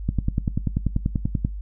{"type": "click train", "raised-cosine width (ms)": 5, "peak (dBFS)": -9, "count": 15, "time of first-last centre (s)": [0.09, 1.449], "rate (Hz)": 10.3, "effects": ["noise-tail reverb RT60 0.2 s tail -20 dB re dry", "added 50 Hz sine -29 dBFS peak until 1.61 s"]}